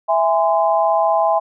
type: chord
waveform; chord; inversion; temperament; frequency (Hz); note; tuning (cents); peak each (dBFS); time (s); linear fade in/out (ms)
sine; E augmented; none; just; 659.3 / 824.1 / 1030.1; E5 / G#5 / B#5; 0 / -14 / -27; -16 / -17 / -20; 0.08-1.4; 20
effects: none